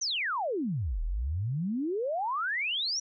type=exponential two-way sweep; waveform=sine; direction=down then up; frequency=6400 to 36.57 to 5960 Hz; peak=-28 dBFS; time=0.01-3 s; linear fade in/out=10 ms; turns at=1.02 s; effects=none